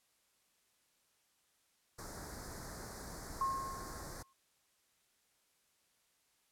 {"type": "band-stop noise", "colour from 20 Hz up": "pink", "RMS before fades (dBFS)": -47, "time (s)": [1.98, 4.23], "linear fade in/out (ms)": 10, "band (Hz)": [1900, 4400], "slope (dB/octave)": 48}
{"type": "tone with exponential decay", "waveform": "sine", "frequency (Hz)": 1074, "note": "C6", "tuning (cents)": 45, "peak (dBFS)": -30, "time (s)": [3.41, 4.33], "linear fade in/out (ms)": 2, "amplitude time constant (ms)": 200}
{"effects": ["white hiss -75 dBFS RMS until 6.51 s", "low-pass 12000 Hz 12 dB/octave"]}